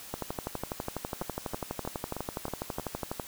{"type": "two click trains", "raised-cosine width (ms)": 1, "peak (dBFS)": [-21, -18], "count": [6, 38], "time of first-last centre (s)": [[1.22, 2.797], [0.14, 3.198]], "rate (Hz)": [3.17, 12.1], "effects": ["white hiss -46 dBFS RMS until 3.27 s"]}